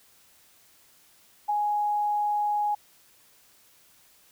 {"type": "tone with ADSR envelope", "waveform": "sine", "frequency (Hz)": 832, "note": "G#5", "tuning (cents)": 3, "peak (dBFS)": -21, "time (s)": [1.48, 2.75], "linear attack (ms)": 17, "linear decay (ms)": 10, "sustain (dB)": -2, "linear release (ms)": 7, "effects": ["white hiss -59 dBFS RMS until 4.31 s"]}